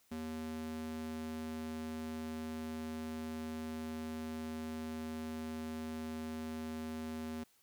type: tone with high-pass filter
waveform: square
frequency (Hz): 79.1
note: D#2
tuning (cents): +29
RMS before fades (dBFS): -42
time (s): 0.11-7.44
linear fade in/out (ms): 10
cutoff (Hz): 180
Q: 9.3
effects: white hiss -70 dBFS RMS until 7.62 s